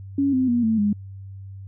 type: tone with pitch steps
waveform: sine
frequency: 278.3 / 258.2 / 239.5 / 222.2 / 206.1 Hz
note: C#4 / C4 / A#3 / A3 / G#3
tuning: +7 / -23 / +47 / +17 / -13 cents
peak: -17 dBFS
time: 0.18-0.93 s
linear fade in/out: 5 ms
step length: 150 ms
effects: added 97 Hz sine -35 dBFS peak until 1.67 s